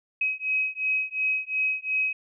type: beating tone pair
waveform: sine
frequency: 2539 / 2541.8 Hz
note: D#7 / D#7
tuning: +34 / +36 cents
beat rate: 2.8 Hz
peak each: -27 dBFS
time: 0.21-2.13 s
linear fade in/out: 5 ms
effects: none